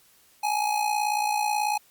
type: tone with amplitude modulation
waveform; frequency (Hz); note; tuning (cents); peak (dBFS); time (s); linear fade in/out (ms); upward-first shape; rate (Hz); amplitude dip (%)
square; 839; G#5; +17; -21; 0.43-1.78; 10; sine; 58.3; 65
effects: white hiss -59 dBFS RMS until 1.9 s + Opus 48 kbps